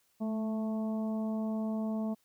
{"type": "harmonic tone with a mistuned harmonic", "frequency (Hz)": 220, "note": "A3", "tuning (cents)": 0, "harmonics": [1, 2, 3, 4, 5], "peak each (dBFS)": [-31, -45, -41, -49, -52], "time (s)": [0.2, 2.15], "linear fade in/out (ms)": 20, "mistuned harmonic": 1, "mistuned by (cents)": -20, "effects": ["white hiss -72 dBFS RMS until 2.24 s"]}